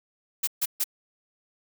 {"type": "noise bursts", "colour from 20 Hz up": "blue", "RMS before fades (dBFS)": -25, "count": 3, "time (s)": [0.43, 0.842], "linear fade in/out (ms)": 10, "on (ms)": 44, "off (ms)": 140, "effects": []}